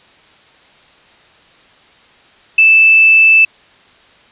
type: tone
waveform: sine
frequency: 2637 Hz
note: E7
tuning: in tune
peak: -4 dBFS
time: 2.58-3.45 s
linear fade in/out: 5 ms
effects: white hiss -46 dBFS RMS until 4.31 s + resampled to 8000 Hz